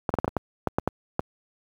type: clicks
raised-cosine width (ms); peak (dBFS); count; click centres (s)
1; -8; 10; 0.092 / 0.14 / 0.187 / 0.245 / 0.279 / 0.367 / 0.673 / 0.785 / 0.876 / 1.194
effects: high-pass 60 Hz 12 dB/octave + 8-bit